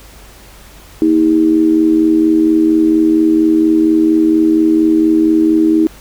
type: tone with amplitude modulation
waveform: sine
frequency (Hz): 318.8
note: D#4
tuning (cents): +42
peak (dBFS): -4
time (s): 1.02-5.87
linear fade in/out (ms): 0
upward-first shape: sine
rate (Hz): 84.3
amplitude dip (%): 70
effects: added 50 Hz sine -39 dBFS peak until 6 s + pink hiss -40 dBFS RMS until 6 s